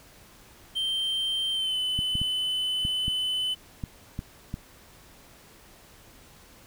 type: tone with pitch glide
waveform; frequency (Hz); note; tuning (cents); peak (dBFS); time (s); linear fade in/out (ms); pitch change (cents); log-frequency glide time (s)
triangle; 3136 to 3020; G7 to F#7; 0 to +35; -24; 0.75-3.55; 20; -65; 1.52-1.78
type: clicks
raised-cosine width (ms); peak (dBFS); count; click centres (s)
5; -19; 8; 1.99 / 2.154 / 2.216 / 2.851 / 3.081 / 3.838 / 4.191 / 4.541
effects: pink hiss -53 dBFS RMS until 6.66 s